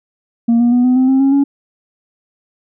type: tone with pitch steps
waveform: sine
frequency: 233.1 / 239.2 / 245.5 / 252 / 258.6 / 265.5 / 272.4 / 279.6 Hz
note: A#3 / A#3 / B3 / B3 / C4 / C4 / C#4 / C#4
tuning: 0 / +45 / -10 / +35 / -20 / +25 / -30 / +15 cents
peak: -6 dBFS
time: 0.48-1.44 s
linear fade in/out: 10 ms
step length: 120 ms
effects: tanh soft clip ceiling -7 dBFS